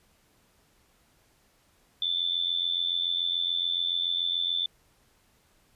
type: tone with amplitude modulation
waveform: sine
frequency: 3520 Hz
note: A7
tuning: in tune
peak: -22 dBFS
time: 2.02-4.66 s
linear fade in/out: 2 ms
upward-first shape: sine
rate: 87 Hz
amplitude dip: 75%
effects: pink hiss -65 dBFS RMS until 5.75 s + resampled to 32000 Hz